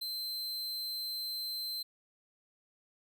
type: tone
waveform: 45% pulse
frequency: 4100 Hz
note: C8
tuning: 36 cents flat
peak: -35 dBFS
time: 0.01-1.83 s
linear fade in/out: 10 ms
effects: none